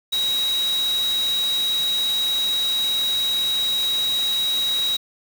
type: tone in noise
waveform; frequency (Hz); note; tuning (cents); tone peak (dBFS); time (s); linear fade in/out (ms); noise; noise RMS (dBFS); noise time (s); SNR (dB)
sine; 3830; A#7; +46; -19; 0.12-4.97; 10; white; -32; 0.12-4.97; +10
effects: none